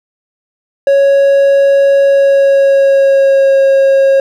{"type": "tone with pitch glide", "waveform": "triangle", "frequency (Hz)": [554.4, 543.3], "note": ["C#5", "C#5"], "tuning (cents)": [0, -35], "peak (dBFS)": -3, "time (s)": [0.87, 4.2], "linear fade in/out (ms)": 2, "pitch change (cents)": -35, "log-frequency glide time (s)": [2.04, 3.6], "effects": []}